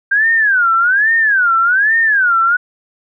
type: tone with vibrato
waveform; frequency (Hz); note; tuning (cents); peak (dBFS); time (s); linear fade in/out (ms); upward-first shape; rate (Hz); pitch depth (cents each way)
sine; 1567; G6; -1; -9; 0.11-2.57; 10; sine; 1.2; 270
effects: none

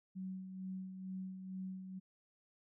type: tone with tremolo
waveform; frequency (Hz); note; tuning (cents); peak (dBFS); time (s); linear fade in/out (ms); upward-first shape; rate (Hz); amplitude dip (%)
sine; 187.9; F#3; +27; -40; 0.15-2; 20; sine; 2.2; 50
effects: none

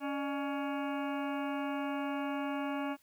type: harmonic tone with a mistuned harmonic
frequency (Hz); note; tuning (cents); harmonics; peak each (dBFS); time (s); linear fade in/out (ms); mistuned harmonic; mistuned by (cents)
280; C#4; +18; 1 / 2 / 3 / 4 / 5 / 6 / 8 / 9 / 10; -35 / -41 / -41 / -44 / -47 / -49 / -50 / -53 / -51; 0-2.97; 50; 2; +120
effects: white hiss -68 dBFS RMS until 3.02 s

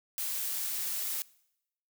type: noise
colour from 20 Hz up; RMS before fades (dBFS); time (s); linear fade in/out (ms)
blue; -34; 0.18-1.22; 0
effects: noise-tail reverb RT60 0.8 s tail -22 dB re dry

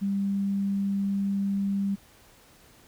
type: tone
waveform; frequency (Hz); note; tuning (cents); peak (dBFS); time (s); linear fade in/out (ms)
sine; 198; G3; +18; -24; 0.01-1.96; 20
effects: pink hiss -56 dBFS RMS until 2.87 s

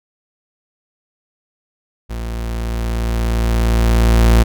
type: tone with level ramp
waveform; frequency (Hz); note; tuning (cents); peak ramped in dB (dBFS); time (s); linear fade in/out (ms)
40% pulse; 57.1; A#1; -35; -22 to -6; 2.09-4.44; 20
effects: none

